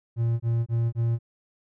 triangle tone bursts, 116.3 Hz, A#2, 4 cents flat, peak -19 dBFS, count 4, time 0.16-1.189 s, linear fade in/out 50 ms, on 240 ms, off 23 ms, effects none

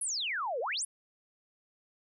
sine exponential two-way sweep, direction down then up, 11230 to 440 to 11230 Hz, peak -31 dBFS, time 0.01-0.85 s, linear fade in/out 5 ms, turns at 0.6 s, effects none

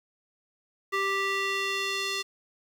square tone with band-pass filter sweep, 392 Hz, G4, in tune, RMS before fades -29 dBFS, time 0.92-2.23 s, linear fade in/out 20 ms, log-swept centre 1700 to 4000 Hz, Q 1.3, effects 8-bit

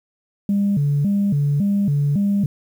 sine tone with vibrato, 170.1 Hz, F3, 45 cents flat, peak -14 dBFS, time 0.49-2.46 s, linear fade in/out 2 ms, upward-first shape square, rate 1.8 Hz, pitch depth 290 cents each way, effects tanh soft clip ceiling -12 dBFS + 8-bit

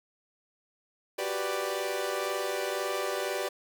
sawtooth chord, G major seventh, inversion third, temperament equal, 370 / 392 / 493.9 / 587.3 Hz, F#4 / G4 / B4 / D5, 0 / 0 / 0 / 0 cents, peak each -34 / -31 / -32 / -30 dBFS, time 1.18-3.49 s, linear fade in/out 10 ms, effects 9-bit

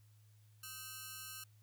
5% pulse ring-modulated tone, 1404 Hz, F6, 9 cents sharp, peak -32 dBFS, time 0.63-1.44 s, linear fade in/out 5 ms, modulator 144 Hz, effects added 106 Hz sine -62 dBFS peak until 1.62 s + white hiss -75 dBFS RMS until 1.62 s

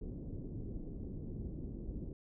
pink low-pass noise, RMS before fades -43 dBFS, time 0.01-2.13 s, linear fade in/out 2 ms, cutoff 370 Hz, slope 24 dB/octave, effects none

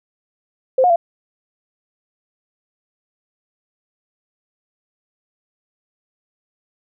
sine tone with pitch steps, 520 / 720 / 680 Hz, C5 / F#5 / F5, -11 / -47 / -46 cents, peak -10 dBFS, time 0.78-0.96 s, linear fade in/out 5 ms, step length 60 ms, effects none

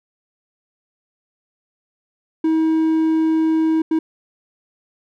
triangle tone bursts at uneven times, 319.5 Hz, D#4, 46 cents sharp, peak -12 dBFS, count 2, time 2.44-3.82 / 3.91-3.99 s, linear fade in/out 5 ms, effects none

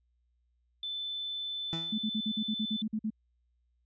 sine tone, 3520 Hz, A7, in tune, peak -34 dBFS, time 0.83-2.82 s, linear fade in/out 2 ms
30% pulse tone with exponential decay, 164.81 Hz, E3, in tune, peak -29 dBFS, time 1.73-2.04 s, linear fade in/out 0 ms, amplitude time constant 66 ms
sine tone bursts, 217 Hz, A3, 24 cents flat, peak -29 dBFS, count 11, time 1.92-3.104 s, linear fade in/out 10 ms, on 64 ms, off 48 ms
effects added 60 Hz sine -70 dBFS peak until 3.85 s + resampled to 16000 Hz

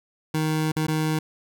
25% pulse tone with dropouts, 156.2 Hz, D#3, 7 cents sharp, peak -18 dBFS, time 0.34-1.19 s, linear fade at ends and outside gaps 5 ms, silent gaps 0.719-0.764 / 0.868-0.882 s, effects none

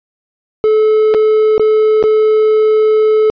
triangle tone with dropouts, 432.5 Hz, A4, 30 cents flat, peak -5 dBFS, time 0.64-3.3 s, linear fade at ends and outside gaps 0 ms, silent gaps 1.14-1.146 / 1.58-1.596 / 2.027-2.039 s, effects resampled to 11025 Hz

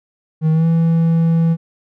triangle tone with pitch glide, 158 to 165.09 Hz, D#3 to E3, +27 to +3 cents, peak -9 dBFS, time 0.41-1.57 s, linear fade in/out 50 ms, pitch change +76 cents, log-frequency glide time 0.52-0.66 s, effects none

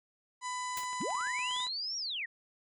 harmonic tone, 999 Hz, B5, 20 cents sharp, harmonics 1 / 2 / 3 / 4 / 5 / 6 / 7 / 8 / 9 / 10, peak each -36 / -43 / -53 / -48 / -52 / -54 / -45 / -55 / -56 / -57 dBFS, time 0.41-1.69 s, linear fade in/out 50 ms
white noise with exponential decay, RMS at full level -37 dBFS, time 0.77-0.89 s, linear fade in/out 2 ms, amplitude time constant 25 ms
clicks, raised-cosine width 0.3 ms, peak -34 dBFS, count 12, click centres 0.834 / 0.931 / 1.014 / 1.104 / 1.152 / 1.21 / 1.271 / 1.391 / 1.511 / 1.564 / 1.603 / 1.668 s
sine linear two-way sweep, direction up then down, 132.4 to 5690 to 1760 Hz, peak -34 dBFS, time 1-2.26 s, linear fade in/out 10 ms, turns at 1.97 s
effects none

